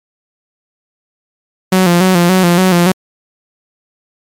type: tone with vibrato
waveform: sawtooth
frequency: 179.9 Hz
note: F#3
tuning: 48 cents flat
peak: -3 dBFS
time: 1.72-2.92 s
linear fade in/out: 5 ms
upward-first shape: square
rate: 3.5 Hz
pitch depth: 62 cents each way
effects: MP3 96 kbps